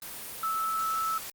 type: tone in noise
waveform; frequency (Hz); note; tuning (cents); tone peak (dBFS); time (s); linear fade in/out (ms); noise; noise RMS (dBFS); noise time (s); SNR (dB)
sine; 1310; E6; -11; -27; 0.43-1.18; 2; white; -40; 0.02-1.3; +10
effects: Opus 32 kbps